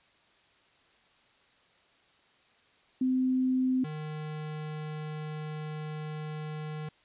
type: tone pair in turn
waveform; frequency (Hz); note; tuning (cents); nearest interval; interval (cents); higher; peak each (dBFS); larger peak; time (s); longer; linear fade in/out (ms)
sine / square; 257.5 / 153.42; C4 / D#3; -28 / -24; major sixth; 896; first; -24 / -36; first; 3.01-3.84 / 3.84-6.89; second; 5
effects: white hiss -64 dBFS RMS until 7.04 s + resampled to 8000 Hz